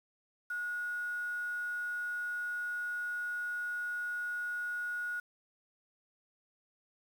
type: tone with quantisation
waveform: sine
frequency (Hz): 1450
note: F#6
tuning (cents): -35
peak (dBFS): -34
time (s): 0.5-5.2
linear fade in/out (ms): 5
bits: 9
effects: none